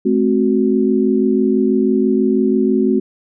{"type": "chord", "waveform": "sine", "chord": "F# diminished", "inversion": "first", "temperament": "equal with one note detuned", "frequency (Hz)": [215.5, 261.6, 370], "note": ["A3", "C4", "F#4"], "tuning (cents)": [-36, 0, 0], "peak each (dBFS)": -16, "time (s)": [0.05, 3], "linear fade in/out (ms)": 10, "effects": []}